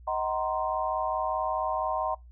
sine chord, C half-diminished seventh, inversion first, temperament just, 627.9 / 753.5 / 941.9 / 1046.5 Hz, Eb5 / Gb5 / Bb5 / C6, +16 / +31 / +18 / 0 cents, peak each -32 dBFS, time 0.07-2.15 s, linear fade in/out 10 ms, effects noise-tail reverb RT60 0.2 s tail -24 dB re dry + added 60 Hz sine -47 dBFS peak until 2.31 s

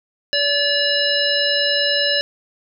harmonic tone with a mistuned harmonic, 575 Hz, D5, 37 cents flat, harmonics 1 / 3 / 5 / 7 / 9, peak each -22 / -22 / -22 / -22 / -22 dBFS, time 0.33-2.21 s, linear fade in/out 0 ms, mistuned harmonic 9, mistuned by +20 cents, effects none

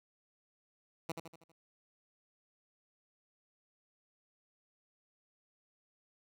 10% pulse tone with echo, 164.81 Hz, E3, in tune, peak -27 dBFS, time 1.09-1.12 s, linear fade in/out 5 ms, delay 80 ms, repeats 5, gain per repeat -6 dB, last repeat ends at 1.52 s, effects none

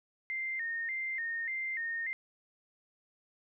sine tone with vibrato, 1961 Hz, B6, 13 cents flat, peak -33 dBFS, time 0.3-2.13 s, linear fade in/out 0 ms, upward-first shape square, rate 1.7 Hz, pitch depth 110 cents each way, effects none

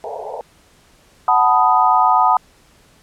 pink band-pass noise, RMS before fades -28 dBFS, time 0.04-0.41 s, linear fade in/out 0 ms, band 430 to 920 Hz, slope 96 dB/octave
sine chord, B dominant seventh, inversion second, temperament equal, 740 / 880 / 987.8 / 1244.5 Hz, F#5 / A5 / B5 / D#6, 0 / 0 / 0 / 0 cents, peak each -16 dBFS, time 1.28-2.37 s, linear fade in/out 2 ms
effects pink hiss -52 dBFS RMS until 3.02 s + low-pass 11000 Hz 12 dB/octave

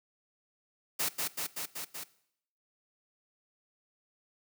white noise with echo, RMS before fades -31 dBFS, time 0.99-1.09 s, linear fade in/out 10 ms, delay 190 ms, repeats 5, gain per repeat -2 dB, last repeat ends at 2.04 s, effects noise-tail reverb RT60 0.7 s tail -19 dB re dry + high-pass 150 Hz 12 dB/octave

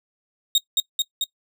35% pulse tone with echo, 3729 Hz, A#7, in tune, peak -12 dBFS, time 0.55-0.58 s, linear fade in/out 2 ms, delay 220 ms, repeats 3, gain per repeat -2 dB, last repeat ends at 1.24 s, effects noise-tail reverb RT60 0.1 s tail -22 dB re dry

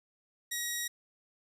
10% pulse tone, 1900 Hz, A#6, 33 cents sharp, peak -24 dBFS, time 0.51-0.88 s, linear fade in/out 10 ms, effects none

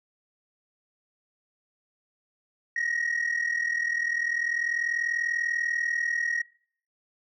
sine tone pair together, 1864.7 / 1905 Hz, A#6 / A#6, 0 / +37 cents, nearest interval unison, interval 37 cents, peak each -26 dBFS, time 2.76-6.42 s, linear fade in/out 5 ms, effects noise-tail reverb RT60 0.6 s tail -26 dB re dry + tanh soft clip ceiling -22 dBFS

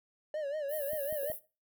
triangle tone with vibrato, 587.3 Hz, D5, in tune, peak -31 dBFS, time 0.34-1.32 s, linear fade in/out 2 ms, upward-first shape sine, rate 5.4 Hz, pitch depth 110 cents each way
pink high-pass noise, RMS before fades -42 dBFS, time 0.68-1.4 s, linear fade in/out 50 ms, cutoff 11000 Hz, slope 48 dB/octave
clicks, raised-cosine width 3 ms, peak -36 dBFS, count 3, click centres 0.933 / 1.126 / 1.3 s
sine tone with exponential decay, 500 Hz, B4, 21 cents sharp, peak -37 dBFS, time 1.23-1.41 s, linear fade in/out 2 ms, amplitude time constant 37 ms
effects noise-tail reverb RT60 0.3 s tail -17 dB re dry

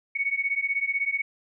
sine beating tone pair, 2217 / 2233 Hz, C#7 / C#7, 0 / +12 cents, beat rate 16 Hz, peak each -27 dBFS, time 0.15-1.22 s, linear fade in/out 10 ms, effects none

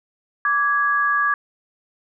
sine tone pair together, 1162.5 / 1661.2 Hz, D6 / G#6, -18 / 0 cents, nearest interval tritone, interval 618 cents, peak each -19 dBFS, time 0.45-1.34 s, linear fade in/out 2 ms, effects none

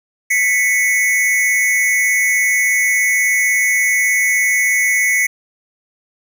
square tone pair together, 1992.5 / 2209 Hz, B6 / C#7, +15 / -7 cents, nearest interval major second, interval 178 cents, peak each -16 dBFS, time 0.3-5.27 s, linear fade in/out 10 ms, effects 8-bit

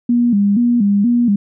sine tone with vibrato, 220 Hz, A3, in tune, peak -10 dBFS, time 0.09-1.36 s, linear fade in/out 5 ms, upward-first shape square, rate 2.1 Hz, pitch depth 150 cents each way, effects none

